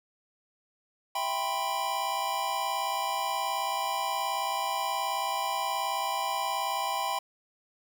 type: chord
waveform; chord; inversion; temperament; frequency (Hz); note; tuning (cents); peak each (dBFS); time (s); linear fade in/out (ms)
square; C major seventh; first; equal with one note detuned; 659.3 / 789 / 987.8 / 1046.5; E5 / G5 / B5 / C6; 0 / +11 / 0 / 0; -39 / -33 / -33 / -37; 1.15-7.19; 5
effects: none